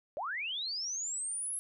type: linear sweep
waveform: sine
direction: up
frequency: 523.3 to 11000 Hz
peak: -34 dBFS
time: 0.17-1.59 s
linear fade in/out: 0 ms
effects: none